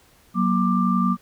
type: tone cluster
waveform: sine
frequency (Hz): 185.1 / 236.2 / 1184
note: F#3 / A#3 / D6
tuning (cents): +1 / +23 / +14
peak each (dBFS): -20 / -22 / -23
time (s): 0.34-1.17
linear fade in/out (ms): 50
effects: pink hiss -56 dBFS RMS until 1.21 s